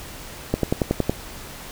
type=click train; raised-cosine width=2 ms; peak=-5 dBFS; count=7; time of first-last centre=0.54-1.096 s; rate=10.8 Hz; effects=pink hiss -38 dBFS RMS until 1.71 s